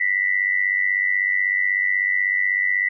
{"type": "tone with amplitude modulation", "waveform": "sine", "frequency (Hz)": 1975.5, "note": "B6", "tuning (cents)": 0, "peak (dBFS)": -14, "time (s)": [0, 2.89], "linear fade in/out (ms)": 10, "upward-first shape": "sine", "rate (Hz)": 96.2, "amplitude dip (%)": 80, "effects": []}